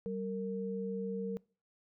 sine tone pair together, 193.36 / 459.9 Hz, G3 / A#4, -23 / -23 cents, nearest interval octave + minor third, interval 1500 cents, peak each -38 / -37 dBFS, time 0.06-1.37 s, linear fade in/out 0 ms, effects noise-tail reverb RT60 0.4 s tail -24 dB re dry

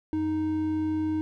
triangle tone pair together, 92.5 / 311.1 Hz, F#2 / D#4, 0 / 0 cents, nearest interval octave + major sixth, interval 2100 cents, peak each -34 / -23 dBFS, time 0.13-1.21 s, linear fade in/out 0 ms, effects none

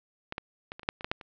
clicks, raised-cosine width 0.3 ms, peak -18 / -17 / -21 / -26 / -29 / -9 / -25 / -15 / -11 / -28 dBFS, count 10, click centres 0.324 / 0.381 / 0.719 / 0.795 / 0.832 / 0.889 / 1.009 / 1.045 / 1.115 / 1.212 s, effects low-pass 4000 Hz 12 dB/octave

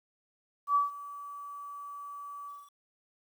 sine tone with ADSR envelope, 1148 Hz, D6, 40 cents flat, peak -21 dBFS, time 0.67-2.71 s, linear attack 82 ms, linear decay 150 ms, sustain -19 dB, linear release 230 ms, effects 10-bit

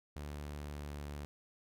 sawtooth tone with pitch glide, 73.42 to 72.7 Hz, D2 to D2, 0 to -17 cents, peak -38 dBFS, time 0.16-1.25 s, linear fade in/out 0 ms, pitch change -17 cents, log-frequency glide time 0.62-1.02 s, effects none

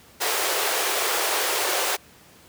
pink high-pass noise, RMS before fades -24 dBFS, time 0.2-1.97 s, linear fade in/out 20 ms, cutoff 380 Hz, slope 48 dB/octave, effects pink hiss -51 dBFS RMS until 2.48 s + high-pass 80 Hz 12 dB/octave

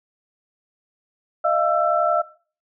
sine tone cluster, 617 / 688 / 1334 Hz, D#5 / F5 / E6, -15 / -26 / +20 cents, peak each -21 dBFS, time 1.44-2.22 s, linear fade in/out 10 ms, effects noise-tail reverb RT60 0.4 s tail -18 dB re dry

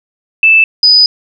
sine tone pair in turn, 2637 / 4978 Hz, E7 / D#8, 0 / 0 cents, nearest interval major seventh, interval 1100 cents, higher second, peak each -3 dBFS, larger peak neither, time 0.43-0.64 / 0.83-1.06 s, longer second, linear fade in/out 2 ms, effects none

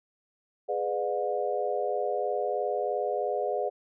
sine chord, G# diminished seventh, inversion none, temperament just, 415.3 / 498.4 / 598 / 717.6 Hz, G#4 / B4 / D5 / F5, 0 / +16 / +31 / +47 cents, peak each -32 dBFS, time 0.68-3.7 s, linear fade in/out 20 ms, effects none

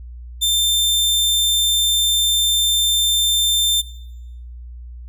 sawtooth tone, 3580 Hz, A7, 29 cents sharp, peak -12 dBFS, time 0.41-3.82 s, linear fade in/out 20 ms, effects noise-tail reverb RT60 0.9 s tail -19 dB re dry + added 60 Hz sine -32 dBFS peak until 5.08 s

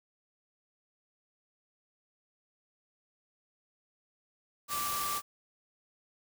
sine tone in noise, 1169 Hz, D6, 8 cents flat, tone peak -34 dBFS, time 4.68-5.22 s, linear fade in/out 50 ms, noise white, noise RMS -36 dBFS, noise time 4.68-5.22 s, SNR -1 dB, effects none

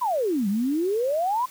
sine exponential two-way sweep, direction down then up, 1045 to 190.8 to 1045 Hz, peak -21 dBFS, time 0.01-1.46 s, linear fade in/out 10 ms, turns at 0.48 s, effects white hiss -47 dBFS RMS until 1.5 s

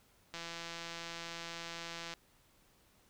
click train, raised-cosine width 0.2 ms, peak -26 dBFS, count 303, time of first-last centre 0.34-2.138 s, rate 168 Hz, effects pink hiss -68 dBFS RMS until 3.09 s

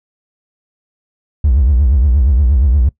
triangle tone with vibrato, 66.4 Hz, C2, 26 cents sharp, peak -5 dBFS, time 1.44-2.89 s, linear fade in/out 5 ms, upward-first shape triangle, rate 8.5 Hz, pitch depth 290 cents each way, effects noise-tail reverb RT60 0.1 s tail -21 dB re dry + tanh soft clip ceiling -2 dBFS

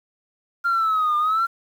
sine linear two-way sweep, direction down then up, 1397 to 1199 to 1383 Hz, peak -16 dBFS, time 0.64-1.47 s, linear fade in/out 20 ms, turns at 1.17 s, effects tanh soft clip ceiling -15 dBFS + 8-bit

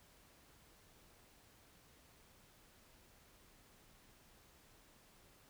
silence, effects pink hiss -66 dBFS RMS until 5.49 s

